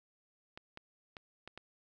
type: clicks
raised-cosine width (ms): 0.3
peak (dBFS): -30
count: 5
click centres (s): 0.575 / 0.774 / 1.168 / 1.476 / 1.576
effects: 12-bit